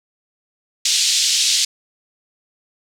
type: band-pass noise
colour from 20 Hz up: pink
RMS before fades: -17 dBFS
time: 0.85-1.65 s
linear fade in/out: 5 ms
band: 3300 to 7600 Hz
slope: 24 dB/octave
effects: none